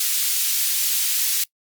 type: high-pass noise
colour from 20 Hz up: white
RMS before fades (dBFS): -21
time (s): 0-1.44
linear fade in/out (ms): 5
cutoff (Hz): 2900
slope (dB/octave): 12
effects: noise-tail reverb RT60 0.1 s tail -25 dB re dry + Opus 48 kbps